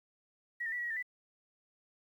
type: tone with pitch steps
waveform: sine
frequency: 1914 / 1807 / 1957 / 1923 / 1904 / 1791 / 1983 Hz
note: A#6 / A6 / B6 / B6 / A#6 / A6 / B6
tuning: +45 / +46 / -16 / -47 / +36 / +30 / +7 cents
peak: -34 dBFS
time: 0.6-1.027 s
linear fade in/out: 10 ms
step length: 61 ms
effects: 11-bit